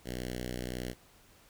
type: tone with notch filter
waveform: 5% pulse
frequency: 61.74 Hz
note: B1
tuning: in tune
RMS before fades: -38 dBFS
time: 0.04-0.95 s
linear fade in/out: 50 ms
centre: 960 Hz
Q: 0.7
effects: pink hiss -61 dBFS RMS until 1.49 s